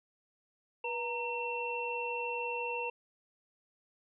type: tone cluster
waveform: sine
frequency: 484.6 / 928 / 2706 Hz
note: B4 / A#5 / E7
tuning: -33 / -8 / +45 cents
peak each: -38 / -38 / -37 dBFS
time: 0.84-2.9 s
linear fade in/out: 5 ms
effects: none